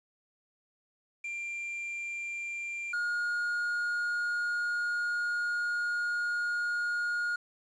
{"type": "tone pair in turn", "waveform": "triangle", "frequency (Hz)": [2377, 1431], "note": ["D7", "F6"], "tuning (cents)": [20, 42], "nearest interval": "major sixth", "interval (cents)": 878, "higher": "first", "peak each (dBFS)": [-33, -27], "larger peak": "second", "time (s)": [[1.24, 2.93], [2.93, 7.36]], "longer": "second", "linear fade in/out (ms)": 5, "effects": ["resampled to 22050 Hz", "10-bit"]}